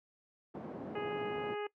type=band-pass noise; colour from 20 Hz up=pink; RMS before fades=-44 dBFS; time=0.54-1.55 s; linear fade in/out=10 ms; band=180 to 580 Hz; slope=12 dB/octave
type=harmonic tone; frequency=415.3 Hz; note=G#4; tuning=in tune; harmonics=1 / 2 / 3 / 4 / 5 / 6 / 7; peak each=-37 / -43 / -47 / -49 / -51 / -53 / -54 dBFS; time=0.95-1.67 s; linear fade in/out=5 ms
effects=noise-tail reverb RT60 0.1 s tail -20 dB re dry + high-pass 100 Hz 12 dB/octave